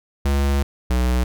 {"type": "tone pair in turn", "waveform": "square", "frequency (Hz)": [69.8, 61.99], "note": ["C#2", "B1"], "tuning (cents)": [13, 7], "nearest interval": "major second", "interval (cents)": 206, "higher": "first", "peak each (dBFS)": -17, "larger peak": "neither", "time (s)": [[0.25, 0.63], [0.9, 1.24]], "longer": "first", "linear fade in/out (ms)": 5, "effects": []}